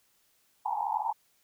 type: band-pass noise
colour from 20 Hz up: white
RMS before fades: -31 dBFS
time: 0.65-1.13 s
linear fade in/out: 10 ms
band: 790 to 940 Hz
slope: 96 dB/octave
effects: white hiss -69 dBFS RMS until 1.43 s